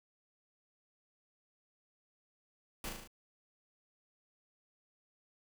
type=noise with echo; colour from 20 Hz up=pink; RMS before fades=-41 dBFS; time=2.84-2.89 s; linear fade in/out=2 ms; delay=37 ms; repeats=5; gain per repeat=-3 dB; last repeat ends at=3.075 s; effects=none